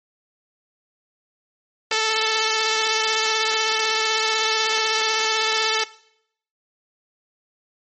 5% pulse tone with vibrato, 440 Hz, A4, in tune, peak -7 dBFS, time 1.91-5.84 s, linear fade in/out 5 ms, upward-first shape sine, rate 16 Hz, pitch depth 16 cents each way, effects noise-tail reverb RT60 0.7 s tail -19 dB re dry + MP3 32 kbps

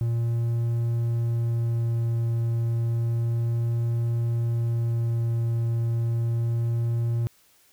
triangle tone with vibrato, 116.54 Hz, A#2, in tune, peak -20 dBFS, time 0.01-7.27 s, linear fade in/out 0 ms, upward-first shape sine, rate 0.31 Hz, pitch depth 8 cents each way, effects white hiss -60 dBFS RMS until 7.72 s

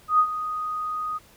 sine tone with ADSR envelope, 1244.5 Hz, D#6, in tune, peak -13 dBFS, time 0.08-1.19 s, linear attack 110 ms, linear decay 72 ms, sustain -13 dB, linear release 25 ms, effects pink hiss -54 dBFS RMS until 1.36 s

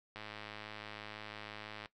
click train, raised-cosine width 0.3 ms, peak -29 dBFS, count 181, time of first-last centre 0.16-1.858 s, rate 106 Hz, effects noise-tail reverb RT60 0.1 s tail -17 dB re dry

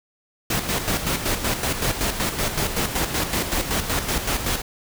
pink noise with tremolo, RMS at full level -22 dBFS, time 0.5-4.62 s, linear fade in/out 5 ms, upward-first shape square, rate 5.3 Hz, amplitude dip 55%, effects none

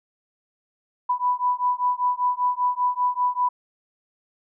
sine beating tone pair, 987.8 / 992.9 Hz, B5 / B5, 0 / +9 cents, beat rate 5.1 Hz, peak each -23 dBFS, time 1.09-3.49 s, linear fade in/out 10 ms, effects none

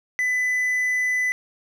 triangle tone, 2000 Hz, B6, 21 cents sharp, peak -18 dBFS, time 0.19-1.32 s, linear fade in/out 0 ms, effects none

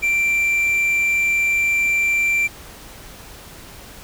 triangle tone with quantisation, 2353 Hz, D7, 3 cents sharp, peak -14 dBFS, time 0.02-2.48 s, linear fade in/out 20 ms, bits 7, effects added 50 Hz sine -48 dBFS peak until 4.03 s + pink hiss -40 dBFS RMS until 4.03 s

